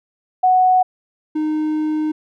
sine / triangle tone pair in turn, 740 / 308.1 Hz, F#5 / D#4, 0 / -17 cents, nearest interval octave + minor third, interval 1517 cents, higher first, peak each -10 / -15 dBFS, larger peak first, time 0.43-0.83 / 1.35-2.12 s, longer second, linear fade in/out 10 ms, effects none

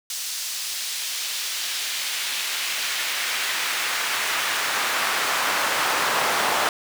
brown noise with high-pass filter sweep, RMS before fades -25 dBFS, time 0.1-6.69 s, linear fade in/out 2 ms, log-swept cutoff 5100 to 850 Hz, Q 0.93, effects none

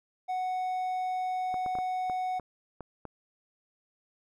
triangle tone, 740 Hz, F#5, in tune, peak -27 dBFS, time 0.28-2.4 s, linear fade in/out 20 ms
clicks, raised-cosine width 1 ms, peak -26 dBFS, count 8, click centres 1.542 / 1.662 / 1.753 / 1.787 / 2.098 / 2.397 / 2.807 / 3.053 s
effects none

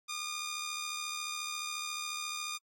10% pulse tone with amplitude modulation, 1215 Hz, D#6, 42 cents flat, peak -26 dBFS, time 0.08-2.58 s, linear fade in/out 20 ms, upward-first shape sine, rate 74.2 Hz, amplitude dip 45%, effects AAC 48 kbps

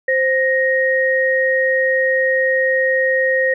sine tone pair together, 523 / 1870.2 Hz, C5 / A#6, -1 / +5 cents, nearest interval octave + minor seventh, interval 2206 cents, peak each -16 dBFS, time 0.08-3.54 s, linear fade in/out 5 ms, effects none

